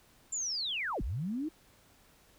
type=linear two-way sweep; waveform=sine; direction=down then up; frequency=7370 to 34.65 to 326.8 Hz; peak=-32 dBFS; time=0.32-1.49 s; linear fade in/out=10 ms; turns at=1.02 s; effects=pink hiss -63 dBFS RMS until 2.38 s